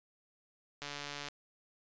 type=click train; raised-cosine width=0.2 ms; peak=-24 dBFS; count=68; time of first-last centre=0.82-1.285 s; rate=144 Hz; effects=resampled to 16000 Hz